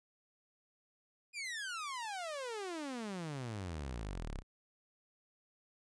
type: exponential sweep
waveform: sawtooth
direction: down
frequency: 2489 to 30.29 Hz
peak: -36 dBFS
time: 1.33-4.43 s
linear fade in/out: 50 ms
effects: resampled to 22050 Hz